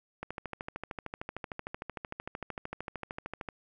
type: click train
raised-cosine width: 0.5 ms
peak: -22 dBFS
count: 44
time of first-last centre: 0.23-3.488 s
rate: 13.2 Hz
effects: none